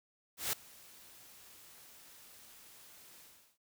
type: noise with ADSR envelope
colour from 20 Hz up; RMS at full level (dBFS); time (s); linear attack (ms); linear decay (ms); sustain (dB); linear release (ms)
white; -33; 0.37-3.58; 160; 3; -24; 370
effects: none